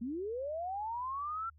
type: linear sweep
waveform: sine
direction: up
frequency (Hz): 219.7 to 1369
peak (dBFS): -35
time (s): 0.01-1.5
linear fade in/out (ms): 10
effects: added 76 Hz sine -58 dBFS peak until 1.58 s